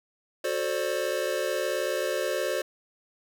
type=chord; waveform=square; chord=D dominant seventh; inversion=first; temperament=just; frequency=367.1 / 440.5 / 528.6 / 587.3 Hz; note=F#4 / A4 / C5 / D5; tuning=-14 / +2 / +18 / 0 cents; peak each=-34 / -35 / -31 / -32 dBFS; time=0.44-2.62 s; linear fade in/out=5 ms; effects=none